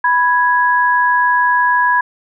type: tone pair together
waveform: sine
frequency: 987.8 / 1661.3 Hz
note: B5 / G#6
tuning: 0 / 0 cents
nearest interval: major sixth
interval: 900 cents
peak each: -12 / -14 dBFS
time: 0.04-2.01 s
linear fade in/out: 5 ms
effects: none